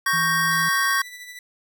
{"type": "chord", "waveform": "square", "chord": "G diminished", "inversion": "second", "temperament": "equal", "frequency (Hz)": [1108.7, 1568, 1864.7], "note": ["Db6", "G6", "Bb6"], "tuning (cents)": [0, 0, 0], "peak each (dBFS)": -24, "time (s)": [0.06, 1.02], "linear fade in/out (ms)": 5}
{"type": "tone", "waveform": "sine", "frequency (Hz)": 164, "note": "E3", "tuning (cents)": -9, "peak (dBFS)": -30, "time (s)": [0.13, 0.69], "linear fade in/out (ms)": 5}
{"type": "tone with tremolo", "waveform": "sawtooth", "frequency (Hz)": 1975.5, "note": "B6", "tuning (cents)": 0, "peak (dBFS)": -32, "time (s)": [0.51, 1.39], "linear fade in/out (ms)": 2, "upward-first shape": "sine", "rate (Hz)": 13, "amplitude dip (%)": 45}
{"effects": []}